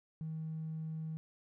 triangle tone with tanh clipping, 158.7 Hz, D#3, 35 cents sharp, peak -37 dBFS, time 0.21-1.17 s, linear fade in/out 0 ms, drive 1 dB, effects none

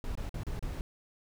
brown noise with dropouts, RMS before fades -36 dBFS, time 0.04-0.81 s, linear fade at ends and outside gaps 1 ms, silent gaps 0.153-0.174 / 0.293-0.342 / 0.434-0.467 / 0.593-0.626 s, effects none

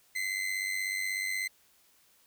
40% pulse tone with amplitude modulation, 2056 Hz, C7, 31 cents flat, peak -27 dBFS, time 0.15-1.48 s, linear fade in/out 10 ms, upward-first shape sine, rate 96.4 Hz, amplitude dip 65%, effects white hiss -65 dBFS RMS until 2.26 s

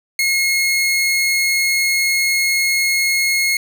sawtooth tone, 2162 Hz, C#7, 44 cents flat, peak -11 dBFS, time 0.19-3.57 s, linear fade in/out 2 ms, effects none

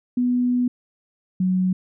sine tone pair in turn, 246.9 / 184.97 Hz, B3 / F#3, 0 / 0 cents, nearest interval perfect fourth, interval 500 cents, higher first, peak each -17 / -17 dBFS, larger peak neither, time 0.17-0.68 / 1.4-1.73 s, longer first, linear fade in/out 5 ms, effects none

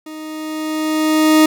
40% pulse tone with level ramp, 311.1 Hz, D#4, in tune, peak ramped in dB -29 to -6 dBFS, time 0.06-1.46 s, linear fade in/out 5 ms, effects none

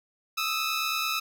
15% pulse tone pair together, 1244.5 / 1313.5 Hz, D#6 / E6, 0 / -7 cents, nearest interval minor second, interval 93 cents, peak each -25 / -22 dBFS, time 0.37-1.2 s, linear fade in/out 10 ms, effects none

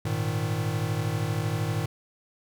square chord, Ab suspended second, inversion none, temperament equal, 103.83 / 116.54 / 155.56 Hz, Ab2 / Bb2 / Eb3, 0 / 0 / 0 cents, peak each -31 dBFS, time 0.05-1.86 s, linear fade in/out 5 ms, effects none

